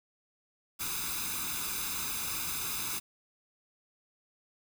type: noise with comb filter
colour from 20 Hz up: white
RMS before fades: -35 dBFS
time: 0.79-3 s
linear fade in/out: 20 ms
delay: 0.8 ms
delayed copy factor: +0.75
effects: none